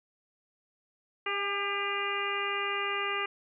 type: harmonic tone with a mistuned harmonic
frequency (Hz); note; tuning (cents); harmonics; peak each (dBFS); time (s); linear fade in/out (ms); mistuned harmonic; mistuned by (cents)
400.6; G4; +38; 1 / 2 / 3 / 4 / 5 / 6 / 7; -37 / -41 / -34 / -40 / -36 / -37 / -37; 1.26-3.26; 5; 2; +30
effects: none